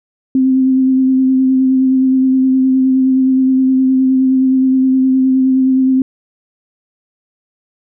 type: tone with vibrato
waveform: sine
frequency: 261.6 Hz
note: C4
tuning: in tune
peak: -8 dBFS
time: 0.35-6.02 s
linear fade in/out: 2 ms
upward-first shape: sine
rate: 9.6 Hz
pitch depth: 17 cents each way
effects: none